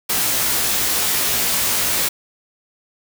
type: noise with comb filter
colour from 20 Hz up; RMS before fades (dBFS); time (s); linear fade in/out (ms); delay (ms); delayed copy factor
white; -19; 0.09-2.09; 10; 17; +0.75
effects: none